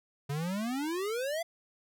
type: exponential sweep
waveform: square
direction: up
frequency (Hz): 137.2 to 692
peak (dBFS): -32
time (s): 0.29-1.43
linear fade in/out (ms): 10
effects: none